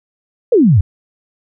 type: exponential sweep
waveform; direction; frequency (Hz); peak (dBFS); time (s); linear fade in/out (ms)
sine; down; 523.3 to 82.41; -6; 0.52-0.81; 5
effects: none